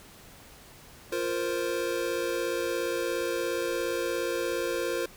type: chord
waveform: square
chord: F suspended fourth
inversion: none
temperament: equal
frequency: 349.2 / 466.2 / 523.3 Hz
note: F4 / Bb4 / C5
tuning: 0 / 0 / 0 cents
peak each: -33 dBFS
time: 1.12-5.06 s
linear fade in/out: 5 ms
effects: pink hiss -51 dBFS RMS until 5.16 s